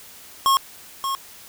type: tone with echo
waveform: square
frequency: 1085 Hz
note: C#6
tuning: 37 cents flat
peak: -15 dBFS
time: 0.46-0.57 s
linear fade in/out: 0 ms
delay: 580 ms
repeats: 1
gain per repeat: -8 dB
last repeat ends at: 1.15 s
effects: white hiss -44 dBFS RMS until 1.48 s